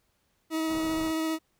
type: tone with vibrato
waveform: 40% pulse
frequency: 319.4 Hz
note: D#4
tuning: 45 cents sharp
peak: -26 dBFS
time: 0.5-1.39 s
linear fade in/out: 50 ms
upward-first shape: sine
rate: 15 Hz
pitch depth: 12 cents each way
type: low-pass noise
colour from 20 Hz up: pink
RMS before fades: -42 dBFS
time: 0.67-1.13 s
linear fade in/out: 50 ms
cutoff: 1400 Hz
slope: 48 dB/octave
effects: pink hiss -72 dBFS RMS until 1.59 s